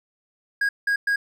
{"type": "tone bursts at uneven times", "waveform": "triangle", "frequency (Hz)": 1639, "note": "G#6", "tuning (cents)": -23, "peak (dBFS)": -17, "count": 3, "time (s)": [[0.61, 0.69], [0.87, 0.96], [1.07, 1.16]], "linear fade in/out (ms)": 5, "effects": []}